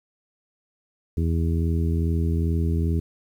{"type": "harmonic tone", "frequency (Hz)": 82.41, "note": "E2", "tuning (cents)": 0, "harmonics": [1, 2, 3, 4, 5], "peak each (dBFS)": [-21, -27, -31, -33, -35], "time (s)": [1.17, 3], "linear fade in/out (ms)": 5, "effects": ["9-bit"]}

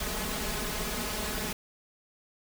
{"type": "noise with comb filter", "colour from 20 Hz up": "pink", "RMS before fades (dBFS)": -33, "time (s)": [0, 1.53], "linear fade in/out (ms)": 5, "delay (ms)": 4.7, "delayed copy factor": 0.9, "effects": []}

